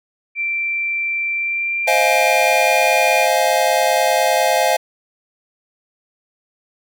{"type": "tone with pitch glide", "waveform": "sine", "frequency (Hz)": [2349, 2425], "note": ["D7", "D#7"], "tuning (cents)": [0, -45], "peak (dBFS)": -18, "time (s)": [0.35, 3.28], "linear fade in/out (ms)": 50, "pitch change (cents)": 55, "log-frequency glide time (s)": [1.34, 2.86]}
{"type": "chord", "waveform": "square", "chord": "F minor seventh", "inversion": "second", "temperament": "just", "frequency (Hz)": [523.8, 628.6, 698.5, 838.1], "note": ["C5", "Eb5", "F5", "Ab5"], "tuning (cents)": [2, 18, 0, 16], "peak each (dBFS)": [-21, -20, -19, -20], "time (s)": [1.87, 4.77], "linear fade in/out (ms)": 10}
{"effects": []}